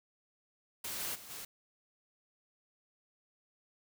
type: noise with level steps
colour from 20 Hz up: white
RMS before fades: -40 / -38 / -51 / -45 dBFS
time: 0.84-1.45 s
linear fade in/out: 5 ms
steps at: 0.99 / 1.14 / 1.29 s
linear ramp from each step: 20 ms
effects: none